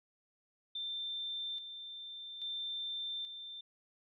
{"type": "tone with tremolo", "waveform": "sine", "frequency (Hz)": 3570, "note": "A7", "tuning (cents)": 24, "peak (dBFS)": -37, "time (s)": [0.75, 3.61], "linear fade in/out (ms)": 5, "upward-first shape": "square", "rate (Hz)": 0.6, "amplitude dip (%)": 55, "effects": []}